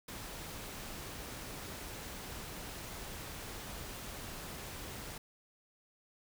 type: noise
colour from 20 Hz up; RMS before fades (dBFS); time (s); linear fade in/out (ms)
pink; -45; 0.08-5.18; 5
effects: none